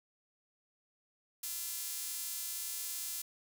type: tone with high-pass filter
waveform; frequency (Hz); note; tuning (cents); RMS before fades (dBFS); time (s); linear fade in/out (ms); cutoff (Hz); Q
sawtooth; 341.4; F4; -39; -40; 1.43-3.22; 5; 7800; 0.6
effects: none